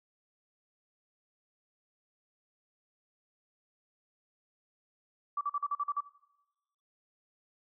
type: tone bursts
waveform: sine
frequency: 1157 Hz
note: D6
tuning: 26 cents flat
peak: -29 dBFS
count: 8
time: 5.37-6.006 s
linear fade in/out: 5 ms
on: 41 ms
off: 44 ms
effects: noise-tail reverb RT60 1.0 s tail -20 dB re dry